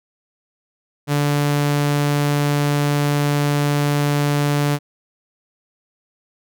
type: tone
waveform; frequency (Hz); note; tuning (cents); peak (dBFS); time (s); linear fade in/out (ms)
sawtooth; 145.2; D3; -19; -12; 1.07-4.79; 50
effects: none